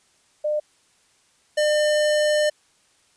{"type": "tone pair in turn", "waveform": ["sine", "square"], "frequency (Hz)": [602, 602], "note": ["D5", "D5"], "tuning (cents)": [43, 43], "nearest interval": "unison", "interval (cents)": 0, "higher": "neither", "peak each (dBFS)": [-20, -18], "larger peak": "second", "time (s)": [[0.44, 0.6], [1.57, 2.5]], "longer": "second", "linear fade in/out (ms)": 10, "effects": ["white hiss -61 dBFS RMS until 3.16 s", "resampled to 22050 Hz"]}